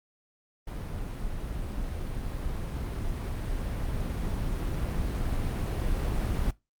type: noise with level ramp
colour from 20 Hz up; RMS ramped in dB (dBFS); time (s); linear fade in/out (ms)
brown; -35 to -27; 0.67-6.51; 5
effects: noise-tail reverb RT60 0.2 s tail -20 dB re dry + Opus 32 kbps